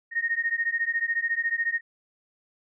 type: beating tone pair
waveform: sine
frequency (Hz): 1848 / 1862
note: A#6 / A#6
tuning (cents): -16 / -2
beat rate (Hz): 14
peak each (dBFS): -27 / -27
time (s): 0.11-1.81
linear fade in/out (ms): 50
effects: none